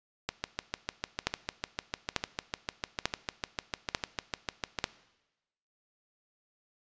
two click trains, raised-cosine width 0.2 ms, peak -13 / -9 dBFS, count 31 / 5, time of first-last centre 0.29-4.788 / 1.27-4.841 s, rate 6.67 / 1.12 Hz, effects noise-tail reverb RT60 1.0 s tail -18 dB re dry + resampled to 16000 Hz

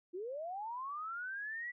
sine linear sweep, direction up, 336.1 to 1975.5 Hz, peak -39 dBFS, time 0.13-1.72 s, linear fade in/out 20 ms, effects none

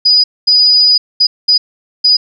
sine tone bursts at uneven times, 4943 Hz, D#8, 12 cents flat, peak -5 dBFS, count 5, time 0.05-0.24 / 0.47-0.98 / 1.2-1.27 / 1.48-1.58 / 2.04-2.17 s, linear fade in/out 10 ms, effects none

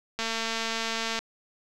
click train, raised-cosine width 0.2 ms, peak -13 dBFS, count 227, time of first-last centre 0.19-1.19 s, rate 226 Hz, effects none

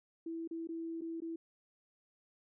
sine tone with dropouts, 329.6 Hz, E4, in tune, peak -38 dBFS, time 0.26-1.36 s, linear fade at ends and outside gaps 5 ms, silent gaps 0.476-0.51 / 0.673-0.689 / 1.01-1.017 / 1.204-1.219 s, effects none

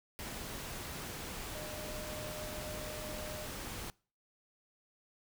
sine tone in noise, 610 Hz, D#5, 34 cents flat, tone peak -45 dBFS, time 1.55-3.46 s, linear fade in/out 0 ms, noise pink, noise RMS -43 dBFS, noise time 0.19-3.9 s, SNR -5 dB, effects noise-tail reverb RT60 0.4 s tail -24 dB re dry

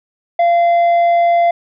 sine tone with tanh clipping, 688 Hz, F5, 26 cents flat, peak -10 dBFS, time 0.39-1.51 s, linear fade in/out 5 ms, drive 5 dB, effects none

